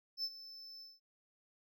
triangle tone with ADSR envelope, 5274 Hz, E8, in tune, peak -32 dBFS, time 0.17-1 s, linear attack 69 ms, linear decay 51 ms, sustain -16 dB, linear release 190 ms, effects tanh soft clip ceiling -28 dBFS

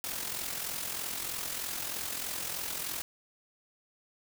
white noise with amplitude modulation, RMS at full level -34 dBFS, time 0.04-3.02 s, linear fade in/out 0 ms, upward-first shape sine, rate 43.2 Hz, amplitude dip 55%, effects none

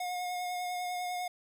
square tone with vibrato, 720 Hz, F#5, 47 cents flat, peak -34 dBFS, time 0-1.28 s, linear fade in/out 5 ms, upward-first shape sine, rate 10 Hz, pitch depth 17 cents each way, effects 11-bit

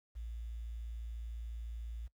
sine tone with quantisation, 57 Hz, A#1, 38 cents flat, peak -40 dBFS, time 0.15-2.08 s, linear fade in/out 20 ms, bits 11, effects noise-tail reverb RT60 0.1 s tail -20 dB re dry

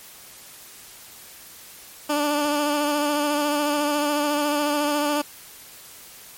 15% pulse tone with vibrato, 293.7 Hz, D4, in tune, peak -14 dBFS, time 2.09-5.22 s, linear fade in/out 10 ms, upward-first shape sine, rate 14 Hz, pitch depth 30 cents each way, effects white hiss -44 dBFS RMS until 6.37 s + MP3 64 kbps

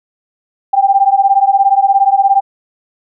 sine beating tone pair, 780 / 797 Hz, G5 / G5, -9 / +28 cents, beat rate 17 Hz, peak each -10 dBFS, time 0.73-2.41 s, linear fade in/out 10 ms, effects none

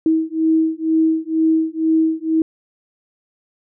sine beating tone pair, 319.4 / 321.5 Hz, D#4 / E4, +45 / -43 cents, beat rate 2.1 Hz, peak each -17 dBFS, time 0.06-2.42 s, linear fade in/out 2 ms, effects none

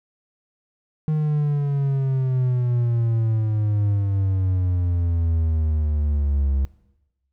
triangle exponential sweep, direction down, 155.56 to 67.4 Hz, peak -16 dBFS, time 1.08-6.65 s, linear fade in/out 0 ms, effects noise-tail reverb RT60 1.0 s tail -19 dB re dry

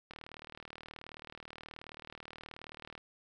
click train, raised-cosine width 0.3 ms, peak -30 dBFS, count 112, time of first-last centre 0.11-2.978 s, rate 38.7 Hz, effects none

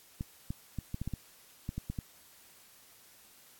clicks, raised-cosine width 5 ms, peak -23 dBFS, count 11, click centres 0.209 / 0.505 / 0.787 / 0.944 / 1.016 / 1.076 / 1.137 / 1.691 / 1.78 / 1.9 / 1.988 s, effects white hiss -59 dBFS RMS until 3.59 s + AAC 64 kbps

